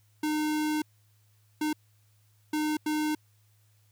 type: tone bursts at uneven times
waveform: square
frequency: 305.2 Hz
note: D#4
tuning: 33 cents flat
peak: -27 dBFS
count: 4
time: 0.23-0.82 / 1.61-1.73 / 2.53-2.77 / 2.86-3.15 s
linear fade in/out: 5 ms
effects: added 105 Hz sine -62 dBFS peak until 3.91 s + white hiss -70 dBFS RMS until 3.91 s